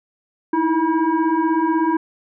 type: tone with frequency modulation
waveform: sine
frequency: 328.6 Hz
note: E4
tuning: 5 cents flat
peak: -15 dBFS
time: 0.53-1.97 s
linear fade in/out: 5 ms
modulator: 641 Hz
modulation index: 1.2
effects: none